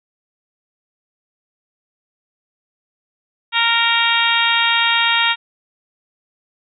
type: harmonic tone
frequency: 464.2 Hz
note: A#4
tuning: 7 cents flat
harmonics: 2 / 3 / 4 / 5 / 6 / 7 / 8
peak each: -21 / -21 / -21 / -21 / -21 / -21 / -21 dBFS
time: 3.52-5.36 s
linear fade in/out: 50 ms
effects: none